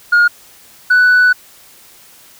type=tone pair in turn; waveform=sine; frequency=1428 / 1487.4 Hz; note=F6 / F#6; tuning=+38 / +9 cents; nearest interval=minor second; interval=71 cents; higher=second; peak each=-4 dBFS; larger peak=neither; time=0.12-0.28 / 0.9-1.33 s; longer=second; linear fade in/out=10 ms; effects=tanh soft clip ceiling -5 dBFS + white hiss -43 dBFS RMS until 2.39 s